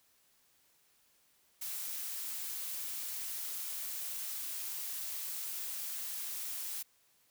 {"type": "noise", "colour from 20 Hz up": "blue", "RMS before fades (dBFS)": -40, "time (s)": [1.61, 6.83], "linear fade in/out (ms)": 10, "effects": ["white hiss -70 dBFS RMS until 7.3 s"]}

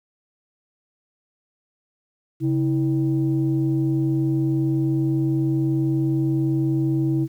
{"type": "tone pair together", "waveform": "sine", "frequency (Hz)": [136.06, 323.6], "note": ["C#3", "E4"], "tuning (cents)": [-32, -32], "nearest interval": "octave + minor third", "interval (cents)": 1500, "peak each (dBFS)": -20, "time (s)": [2.4, 7.28], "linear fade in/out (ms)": 50, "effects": ["tanh soft clip ceiling -12 dBFS", "9-bit"]}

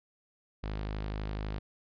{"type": "tone", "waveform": "sawtooth", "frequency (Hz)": 52, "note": "G#1", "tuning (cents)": 3, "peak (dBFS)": -30, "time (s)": [0.63, 1.59], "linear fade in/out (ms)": 10, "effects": ["resampled to 11025 Hz"]}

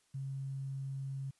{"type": "tone with quantisation", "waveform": "sine", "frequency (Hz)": 135.7, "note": "C#3", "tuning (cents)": -36, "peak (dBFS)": -37, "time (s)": [0.14, 1.31], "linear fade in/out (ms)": 10, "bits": 11, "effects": ["white hiss -73 dBFS RMS until 1.39 s", "resampled to 24000 Hz"]}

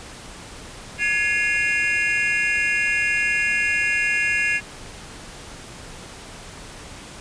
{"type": "tone cluster", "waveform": "triangle", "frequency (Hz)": [1681, 2126, 2447, 2750], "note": ["G#6", "C7", "D#7", "F7"], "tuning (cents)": [20, 27, -29, -27], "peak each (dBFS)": [-21, -23, -24, -23], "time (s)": [0.98, 4.61], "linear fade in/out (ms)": 50, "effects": ["pink hiss -39 dBFS RMS until 7.2 s", "resampled to 22050 Hz"]}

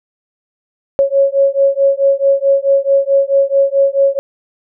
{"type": "beating tone pair", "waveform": "sine", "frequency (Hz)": [549, 553.6], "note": ["C#5", "C#5"], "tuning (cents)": [-17, -2], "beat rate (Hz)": 4.6, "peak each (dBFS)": -12, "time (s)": [0.99, 4.19], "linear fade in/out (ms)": 0, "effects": []}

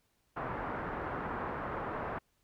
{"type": "low-pass noise", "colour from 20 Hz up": "white", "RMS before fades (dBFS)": -38, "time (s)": [0.36, 2.19], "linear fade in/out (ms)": 10, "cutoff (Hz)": 1400, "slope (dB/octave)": 24, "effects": ["pink hiss -75 dBFS RMS until 2.43 s"]}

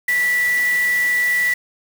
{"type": "tone in noise", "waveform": "sine", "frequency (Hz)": 1961, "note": "B6", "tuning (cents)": -13, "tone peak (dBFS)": -15, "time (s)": [0.08, 1.54], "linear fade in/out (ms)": 5, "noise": "white", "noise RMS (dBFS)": -31, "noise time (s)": [0.08, 1.54], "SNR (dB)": 13, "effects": []}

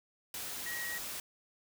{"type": "tone in noise", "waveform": "sine", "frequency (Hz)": 1901, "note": "A#6", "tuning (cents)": 33, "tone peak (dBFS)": -38, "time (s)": [0.66, 0.98], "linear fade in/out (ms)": 2, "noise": "white", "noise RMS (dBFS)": -41, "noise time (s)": [0.34, 1.2], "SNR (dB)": 0, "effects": []}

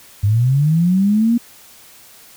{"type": "linear sweep", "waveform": "sine", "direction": "up", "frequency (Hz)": [97.4, 240], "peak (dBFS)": -11, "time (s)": [0.23, 1.38], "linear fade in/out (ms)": 10, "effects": ["white hiss -44 dBFS RMS until 2.36 s"]}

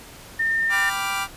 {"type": "tone", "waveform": "sine", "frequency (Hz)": 1811, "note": "A6", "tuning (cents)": 49, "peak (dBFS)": -19, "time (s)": [0.39, 0.9], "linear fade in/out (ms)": 10}
{"type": "chord", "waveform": "25% pulse", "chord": "G dominant seventh", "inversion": "none", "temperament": "equal", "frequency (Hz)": [784, 987.8, 1174.7, 1396.9], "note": ["G5", "B5", "D6", "F6"], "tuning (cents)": [0, 0, 0, 0], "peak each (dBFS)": [-26, -28, -24, -26], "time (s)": [0.69, 1.28], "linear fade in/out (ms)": 50}
{"effects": ["pink hiss -43 dBFS RMS until 1.36 s", "resampled to 32000 Hz"]}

